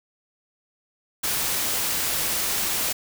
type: noise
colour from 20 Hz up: white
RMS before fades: -25 dBFS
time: 1.23-2.93 s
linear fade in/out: 10 ms
effects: none